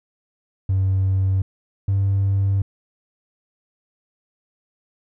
triangle tone pair in turn, 95.6 / 98.17 Hz, G2 / G2, -43 / +3 cents, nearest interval unison, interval 46 cents, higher second, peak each -13 dBFS, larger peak neither, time 0.69-1.42 / 1.88-2.62 s, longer second, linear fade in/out 5 ms, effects tanh soft clip ceiling -12 dBFS

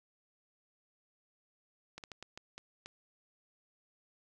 slowing click train, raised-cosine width 0.2 ms, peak -28 dBFS, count 7, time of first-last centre 1.98-2.86 s, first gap 58 ms, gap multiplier 1.37, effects none

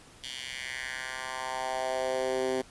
10% pulse tone with high-pass filter sweep, 130 Hz, C3, 11 cents flat, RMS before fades -33 dBFS, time 0.23-2.62 s, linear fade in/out 10 ms, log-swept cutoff 3200 to 320 Hz, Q 2.5, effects pink hiss -54 dBFS RMS until 2.7 s + resampled to 24000 Hz

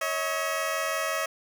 15% pulse tone pair together, 554.4 / 640.1 Hz, C#5 / D#5, 0 / +49 cents, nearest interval major second, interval 249 cents, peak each -25 / -22 dBFS, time 0.01-1.26 s, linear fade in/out 5 ms, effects none

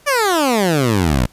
15% pulse exponential sweep, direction down, 600 to 55 Hz, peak -7 dBFS, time 0.06-1.27 s, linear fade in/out 20 ms, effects pink hiss -50 dBFS RMS until 1.32 s + resampled to 32000 Hz

